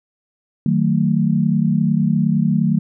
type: chord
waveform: sine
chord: D# diminished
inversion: none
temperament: just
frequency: 155.56 / 186.68 / 224 Hz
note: D#3 / F#3 / A3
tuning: 0 / +16 / +31 cents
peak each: -18 dBFS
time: 0.66-2.79 s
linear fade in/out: 2 ms
effects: none